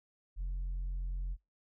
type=tone; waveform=sine; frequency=44.23 Hz; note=F1; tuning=23 cents sharp; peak=-31 dBFS; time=0.36-1.37 s; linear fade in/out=50 ms; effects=noise-tail reverb RT60 0.2 s tail -26 dB re dry + tanh soft clip ceiling -33 dBFS